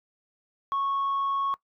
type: tone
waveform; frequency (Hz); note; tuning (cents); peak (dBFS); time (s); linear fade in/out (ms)
sine; 1103; C#6; -9; -23; 0.72-1.54; 0
effects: noise-tail reverb RT60 0.1 s tail -20 dB re dry + tanh soft clip ceiling -22 dBFS